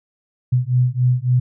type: beating tone pair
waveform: sine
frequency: 123.47 / 127.07 Hz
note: B2 / B2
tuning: 0 / +50 cents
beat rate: 3.6 Hz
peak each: -17 dBFS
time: 0.52-1.4 s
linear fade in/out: 10 ms
effects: none